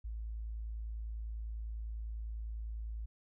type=tone; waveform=sine; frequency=55 Hz; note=A1; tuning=in tune; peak=-38 dBFS; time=0.04-3.06 s; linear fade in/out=10 ms; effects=none